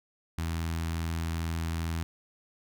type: tone with notch filter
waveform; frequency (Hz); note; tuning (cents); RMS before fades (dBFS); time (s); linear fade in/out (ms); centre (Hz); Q
sawtooth; 82.41; E2; 0; -32; 0.38-2.03; 0; 510; 0.96
effects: none